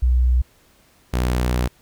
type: tone pair in turn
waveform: sine / sawtooth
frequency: 62 / 61.57 Hz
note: B1 / B1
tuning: +7 / -5 cents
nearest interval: unison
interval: 12 cents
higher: first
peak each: -13 / -14 dBFS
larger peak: first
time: 0.02-0.42 / 1.13-1.68 s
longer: second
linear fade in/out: 10 ms
effects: pink hiss -56 dBFS RMS until 1.81 s